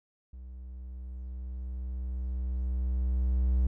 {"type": "tone with level ramp", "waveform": "triangle", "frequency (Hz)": 62.9, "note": "B1", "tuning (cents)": 32, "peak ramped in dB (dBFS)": [-40, -20], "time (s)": [0.33, 3.67], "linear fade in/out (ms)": 5, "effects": []}